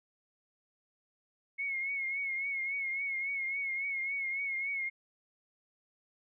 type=tone with vibrato; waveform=sine; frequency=2180 Hz; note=C#7; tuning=29 cents flat; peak=-32 dBFS; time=1.58-4.9 s; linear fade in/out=20 ms; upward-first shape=triangle; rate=3.6 Hz; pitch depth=61 cents each way; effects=none